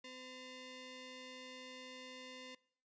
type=ring-modulated tone; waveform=15% pulse; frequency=768 Hz; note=G5; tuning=36 cents flat; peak=-40 dBFS; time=0.04-2.55 s; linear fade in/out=5 ms; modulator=1280 Hz; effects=noise-tail reverb RT60 0.6 s tail -22 dB re dry + resampled to 16000 Hz